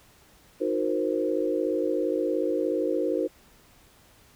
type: chord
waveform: sine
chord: C half-diminished seventh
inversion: first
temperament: equal with one note detuned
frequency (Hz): 311.1 / 364.3 / 466.2 / 523.3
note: Eb4 / Gb4 / Bb4 / C5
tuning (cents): 0 / -27 / 0 / 0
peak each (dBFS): -29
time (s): 0.6-3.28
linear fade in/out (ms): 20
effects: pink hiss -57 dBFS RMS until 4.35 s